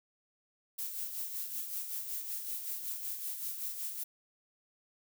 violet noise with tremolo, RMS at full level -37 dBFS, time 0.78-4.04 s, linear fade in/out 10 ms, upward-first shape sine, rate 5.3 Hz, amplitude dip 50%, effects none

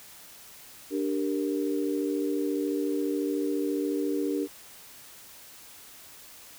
sine chord, G minor, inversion second, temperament equal, 293.7 / 392 / 466.2 Hz, D4 / G4 / Bb4, 0 / 0 / 0 cents, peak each -28 / -31 / -33 dBFS, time 0.9-4.48 s, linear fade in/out 50 ms, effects white hiss -49 dBFS RMS until 6.58 s

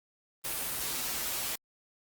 white noise with comb filter, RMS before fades -34 dBFS, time 0.44-1.56 s, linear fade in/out 10 ms, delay 10 ms, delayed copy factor -0.5, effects Opus 32 kbps

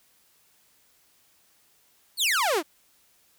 sawtooth exponential sweep, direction down, 4650 to 279.8 Hz, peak -18 dBFS, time 2.17-2.63 s, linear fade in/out 50 ms, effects white hiss -63 dBFS RMS until 3.38 s

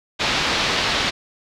white low-pass noise, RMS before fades -21 dBFS, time 0.19-1.11 s, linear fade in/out 20 ms, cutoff 4500 Hz, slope 24 dB/octave, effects none

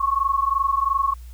sine tone pair together, 1088.1 / 1111 Hz, C#6 / C#6, -33 / +4 cents, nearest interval unison, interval 37 cents, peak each -21 dBFS, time 0-1.14 s, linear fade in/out 10 ms, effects added 60 Hz sine -36 dBFS peak until 1.33 s + white hiss -55 dBFS RMS until 1.33 s

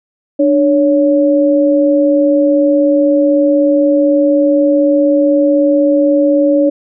sine tone pair together, 296.9 / 560.5 Hz, D4 / C#5, +19 / +19 cents, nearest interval major seventh, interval 1100 cents, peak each -10 dBFS, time 0.39-6.7 s, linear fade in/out 10 ms, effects none

